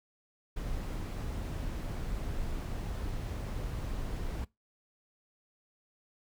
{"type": "noise", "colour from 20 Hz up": "brown", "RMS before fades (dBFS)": -36, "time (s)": [0.56, 4.45], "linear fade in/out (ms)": 10, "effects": ["noise-tail reverb RT60 0.2 s tail -22 dB re dry"]}